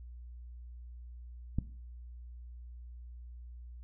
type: click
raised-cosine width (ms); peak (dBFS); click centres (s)
5; -18; 1.586
effects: noise-tail reverb RT60 0.5 s tail -17 dB re dry + added 60 Hz sine -45 dBFS peak until 3.83 s